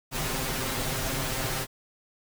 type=noise with comb filter; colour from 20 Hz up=pink; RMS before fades=-30 dBFS; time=0.11-1.67 s; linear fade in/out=50 ms; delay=7.6 ms; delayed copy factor=+0.8; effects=none